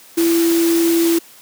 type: tone in noise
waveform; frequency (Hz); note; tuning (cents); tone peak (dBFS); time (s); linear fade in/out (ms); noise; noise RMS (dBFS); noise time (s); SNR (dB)
sine; 334.8; E4; +27; -12; 0.17-1.19; 10; white; -24; 0.17-1.19; +9
effects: white hiss -44 dBFS RMS until 1.41 s + high-pass 150 Hz 12 dB/octave